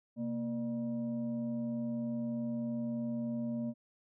sine tone with frequency modulation, 233.1 Hz, A#3, in tune, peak -33 dBFS, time 0.16-3.74 s, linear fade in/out 50 ms, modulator 363 Hz, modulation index 0.53, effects none

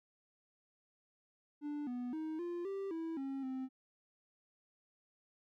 triangle tone with pitch steps, 294 / 246 / 314.5 / 347.7 / 391.8 / 326.9 / 271.1 / 261.3 Hz, D4 / B3 / D#4 / F4 / G4 / E4 / C#4 / C4, +2 / -7 / +19 / -8 / -1 / -14 / -38 / -2 cents, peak -36 dBFS, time 1.61-3.69 s, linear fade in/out 50 ms, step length 260 ms, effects none

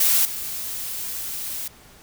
blue noise with level steps, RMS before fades -18 / -30 dBFS, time 0-1.68 s, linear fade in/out 5 ms, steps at 0.25 s, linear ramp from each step 2 ms, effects pink hiss -49 dBFS RMS until 2.02 s

